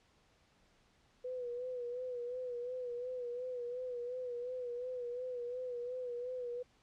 sine tone with vibrato, 493.9 Hz, B4, in tune, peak -38 dBFS, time 1.24-6.63 s, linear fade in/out 10 ms, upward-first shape sine, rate 2.8 Hz, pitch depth 54 cents each way, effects pink hiss -70 dBFS RMS until 6.82 s + low-pass 6000 Hz 12 dB/octave

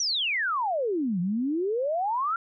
sine exponential two-way sweep, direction down then up, 6050 to 169.4 to 1396 Hz, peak -24 dBFS, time 0-2.36 s, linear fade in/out 2 ms, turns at 1.2 s, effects none

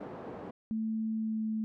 pink band-pass noise, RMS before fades -43 dBFS, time 0-0.51 s, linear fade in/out 10 ms, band 200 to 750 Hz, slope 12 dB/octave
sine tone with pitch glide, 220.7 to 218.7 Hz, A3 to A3, +5 to -10 cents, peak -30 dBFS, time 0.71-1.64 s, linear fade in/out 0 ms, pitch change -15 cents, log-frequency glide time 1.14-1.45 s
effects none

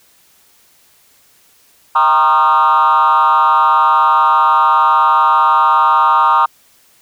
sine tone with frequency modulation, 1078 Hz, C#6, 49 cents flat, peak -6 dBFS, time 1.95-6.46 s, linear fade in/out 10 ms, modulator 145 Hz, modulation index 1.6, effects tanh soft clip ceiling -5 dBFS + white hiss -51 dBFS RMS until 7.01 s

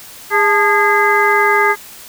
harmonic tone with a mistuned harmonic, 410 Hz, G#4, 22 cents flat, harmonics 1 / 2 / 3 / 4 / 5, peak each -16 / -16 / -16 / -16 / -16 dBFS, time 0.3-1.76 s, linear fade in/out 50 ms, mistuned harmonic 2, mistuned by +110 cents, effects white hiss -36 dBFS RMS until 2.08 s

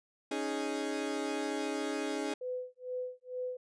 30% pulse chord, C# suspended second, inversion none, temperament equal, 277.2 / 311.1 / 415.3 Hz, C#4 / D#4 / G#4, 0 / 0 / 0 cents, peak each -35 dBFS, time 0.31-2.34 s, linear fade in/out 5 ms
sine tone with tremolo, 503 Hz, B4, 32 cents sharp, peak -33 dBFS, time 2.41-3.57 s, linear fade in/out 5 ms, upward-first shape sine, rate 2.2 Hz, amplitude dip 100%
effects resampled to 22050 Hz

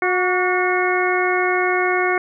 harmonic tone with a mistuned harmonic, 363.3 Hz, F#4, 32 cents flat, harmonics 1 / 2 / 3 / 4 / 5 / 6, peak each -20 / -23 / -25 / -24 / -26 / -23 dBFS, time 0.02-2.18 s, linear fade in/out 2 ms, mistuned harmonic 3, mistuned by +59 cents, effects none

